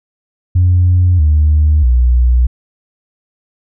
sine tone with pitch steps, 89.7 / 75.8 / 61.2 Hz, F2 / D#2 / B1, +47 / -45 / -15 cents, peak -5 dBFS, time 0.55-2.47 s, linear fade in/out 10 ms, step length 640 ms, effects tanh soft clip ceiling -3 dBFS

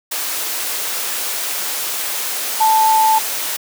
sine tone in noise, 880 Hz, A5, in tune, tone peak -10 dBFS, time 2.6-3.19 s, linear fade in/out 10 ms, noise white, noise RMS -22 dBFS, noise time 0.11-3.57 s, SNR +9 dB, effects high-pass 400 Hz 12 dB/octave

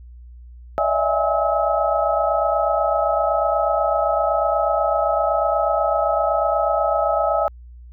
sine tone cluster, 579 / 640 / 668 / 822 / 1288 Hz, D5 / D#5 / E5 / G#5 / E6, -25 / +49 / +23 / -18 / -41 cents, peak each -23 dBFS, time 0.78-7.48 s, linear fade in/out 0 ms, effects added 60 Hz sine -38 dBFS peak until 7.92 s

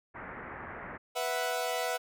white low-pass noise, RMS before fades -43 dBFS, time 0.14-0.98 s, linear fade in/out 20 ms, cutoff 2000 Hz, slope 48 dB/octave
sawtooth chord, B suspended fourth, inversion none, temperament equal, 493.9 / 659.3 / 740 Hz, B4 / E5 / F#5, 0 / 0 / 0 cents, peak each -31 dBFS, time 1.15-1.98 s, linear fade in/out 20 ms
effects none

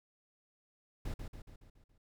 brown noise with echo, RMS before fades -38 dBFS, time 1.05-1.14 s, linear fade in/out 5 ms, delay 140 ms, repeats 6, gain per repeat -5 dB, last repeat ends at 1.98 s, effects none

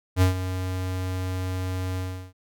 square tone with ADSR envelope, 92.5 Hz, F#2, in tune, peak -15 dBFS, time 0.16-2.33 s, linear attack 56 ms, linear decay 120 ms, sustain -12 dB, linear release 350 ms, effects none

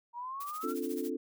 sine exponential sweep, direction up, 936 to 1396.9 Hz, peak -37 dBFS, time 0.13-0.75 s, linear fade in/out 50 ms
blue noise with tremolo, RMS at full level -45 dBFS, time 0.4-1.1 s, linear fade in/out 5 ms, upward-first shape sine, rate 14 Hz, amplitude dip 80%
sine chord, D minor seventh, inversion third, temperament equal, 261.6 / 293.7 / 349.2 / 440 Hz, C4 / D4 / F4 / A4, 0 / 0 / 0 / 0 cents, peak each -38 dBFS, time 0.63-1.17 s, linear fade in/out 10 ms
effects none

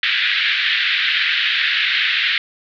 pink band-pass noise, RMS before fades -18 dBFS, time 0.03-2.38 s, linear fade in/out 2 ms, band 1600 to 3900 Hz, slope 48 dB/octave, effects none

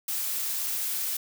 blue noise, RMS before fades -30 dBFS, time 0.08-1.17 s, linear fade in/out 5 ms, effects none

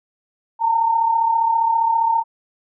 sine tone pair together, 880 / 915 Hz, A5 / A#5, 0 / -32 cents, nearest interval minor second, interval 68 cents, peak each -23 / -15 dBFS, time 0.59-2.24 s, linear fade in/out 50 ms, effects none

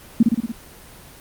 sine tone with echo, 230.2 Hz, A#3, 22 cents flat, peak -8 dBFS, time 0.2-0.23 s, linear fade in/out 5 ms, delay 58 ms, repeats 5, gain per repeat -3 dB, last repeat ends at 0.52 s, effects pink hiss -43 dBFS RMS until 1.2 s + Opus 24 kbps

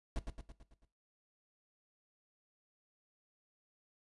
brown noise with echo, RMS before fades -36 dBFS, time 0.16-0.19 s, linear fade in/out 0 ms, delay 110 ms, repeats 6, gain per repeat -5 dB, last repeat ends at 0.85 s, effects noise-tail reverb RT60 0.3 s tail -17 dB re dry + resampled to 24000 Hz

